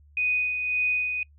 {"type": "tone with tremolo", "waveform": "sine", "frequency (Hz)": 2489, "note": "D#7", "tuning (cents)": 0, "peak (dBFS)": -21, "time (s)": [0.17, 1.23], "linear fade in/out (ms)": 2, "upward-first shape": "sine", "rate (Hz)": 1.8, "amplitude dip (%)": 45, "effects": ["noise-tail reverb RT60 0.1 s tail -25 dB re dry", "added 73 Hz sine -52 dBFS peak until 1.38 s"]}